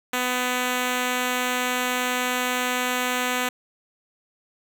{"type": "tone", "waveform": "5% pulse", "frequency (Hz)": 249.9, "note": "B3", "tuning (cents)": 21, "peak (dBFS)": -11, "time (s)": [0.13, 3.49], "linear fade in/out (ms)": 5, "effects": []}